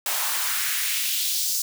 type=noise with high-pass filter sweep; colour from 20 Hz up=white; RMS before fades=-25 dBFS; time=0.06-1.62 s; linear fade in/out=2 ms; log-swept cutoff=700 to 5800 Hz; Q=1.7; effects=none